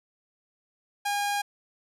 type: tone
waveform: sawtooth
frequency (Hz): 814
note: G#5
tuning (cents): -35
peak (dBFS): -22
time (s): 1.05-1.42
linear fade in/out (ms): 10
effects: resampled to 32000 Hz

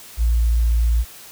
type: tone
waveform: sine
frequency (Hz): 57.5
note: A#1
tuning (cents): -23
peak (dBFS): -13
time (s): 0.17-1.05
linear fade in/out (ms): 50
effects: tanh soft clip ceiling -9 dBFS + white hiss -41 dBFS RMS until 1.31 s

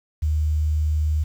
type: tone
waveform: sine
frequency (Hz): 76.7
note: D#2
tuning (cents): -24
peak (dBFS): -18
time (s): 0.22-1.24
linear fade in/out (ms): 10
effects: 8-bit

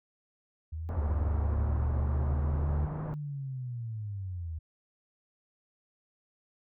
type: linear two-way sweep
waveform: sine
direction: up then down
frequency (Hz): 77.78 to 155.56 to 77.78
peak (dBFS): -34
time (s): 0.72-4.59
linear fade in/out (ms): 10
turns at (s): 3.05
type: low-pass noise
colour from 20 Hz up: pink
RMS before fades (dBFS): -40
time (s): 0.89-3.14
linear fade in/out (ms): 0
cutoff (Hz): 1200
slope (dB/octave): 24
type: tone with pitch glide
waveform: triangle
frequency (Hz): 73.42 to 75.48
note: D2 to D2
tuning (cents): 0 to +48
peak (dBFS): -25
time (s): 0.96-2.87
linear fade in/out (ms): 20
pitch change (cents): +48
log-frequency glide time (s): 1.81-2.51
effects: none

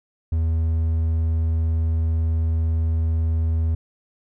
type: tone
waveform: triangle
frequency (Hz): 81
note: E2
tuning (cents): -30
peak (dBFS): -16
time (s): 0.32-3.75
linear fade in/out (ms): 5
effects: none

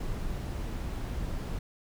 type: noise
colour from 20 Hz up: brown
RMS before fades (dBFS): -34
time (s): 0-1.59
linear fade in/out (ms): 5
effects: none

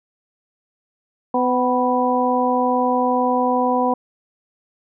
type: harmonic tone with a mistuned harmonic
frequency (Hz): 251.1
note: B3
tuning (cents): +29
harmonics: 1 / 2 / 3 / 4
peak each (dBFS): -21 / -21 / -21 / -21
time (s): 1.34-3.94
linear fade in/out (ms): 5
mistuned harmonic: 4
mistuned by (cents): -35
effects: none

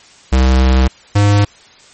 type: tone pair in turn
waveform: square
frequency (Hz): 64.8 / 102.14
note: C2 / G#2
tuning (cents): -16 / -28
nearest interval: minor sixth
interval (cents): 788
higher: second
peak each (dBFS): -8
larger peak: neither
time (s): 0.32-0.88 / 1.15-1.45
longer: first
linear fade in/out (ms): 10
effects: white hiss -43 dBFS RMS until 1.93 s + MP3 32 kbps

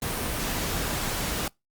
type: noise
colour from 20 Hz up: pink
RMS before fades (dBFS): -29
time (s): 0.02-1.48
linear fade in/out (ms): 2
effects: noise-tail reverb RT60 0.2 s tail -26 dB re dry + Opus 32 kbps

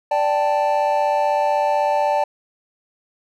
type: chord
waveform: triangle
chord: D suspended fourth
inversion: none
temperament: equal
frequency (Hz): 587.3 / 784 / 880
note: D5 / G5 / A5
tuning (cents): 0 / 0 / 0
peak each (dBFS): -18 / -20 / -18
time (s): 0.11-2.24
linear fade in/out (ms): 5
effects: none

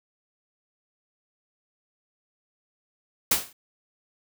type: noise with exponential decay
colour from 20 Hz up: white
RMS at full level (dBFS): -17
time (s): 3.31-3.53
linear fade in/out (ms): 5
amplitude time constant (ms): 47
effects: none

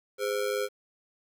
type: ring-modulated tone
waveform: square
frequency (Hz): 463.3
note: A#4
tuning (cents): -11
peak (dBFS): -25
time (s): 0.18-0.69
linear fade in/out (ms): 50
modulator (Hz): 52.1
effects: 10-bit

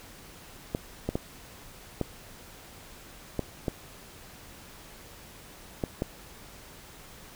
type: clicks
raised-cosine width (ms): 2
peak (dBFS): -14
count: 8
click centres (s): 0.749 / 1.09 / 1.155 / 2.013 / 3.393 / 3.682 / 5.838 / 6.021
effects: pink hiss -49 dBFS RMS until 7.35 s

